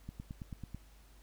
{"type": "click train", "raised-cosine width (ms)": 5, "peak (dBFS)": -30, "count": 7, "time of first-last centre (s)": [0.09, 0.746], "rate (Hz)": 9.14, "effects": ["added 50 Hz sine -57 dBFS peak until 1.22 s", "pink hiss -65 dBFS RMS until 1.22 s"]}